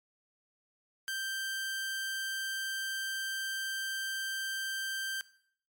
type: tone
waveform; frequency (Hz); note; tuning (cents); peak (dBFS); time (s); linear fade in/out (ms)
sawtooth; 1569; G6; +1; -30; 1.08-5.21; 0
effects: noise-tail reverb RT60 0.6 s tail -19 dB re dry + MP3 96 kbps